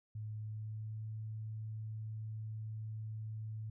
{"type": "tone with pitch glide", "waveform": "sine", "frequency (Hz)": [107.6, 109.17], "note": ["A2", "A2"], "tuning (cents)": [-38, -13], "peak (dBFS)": -40, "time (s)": [0.15, 3.7], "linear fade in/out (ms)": 5, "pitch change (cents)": 25, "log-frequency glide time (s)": [0.4, 1.05], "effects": []}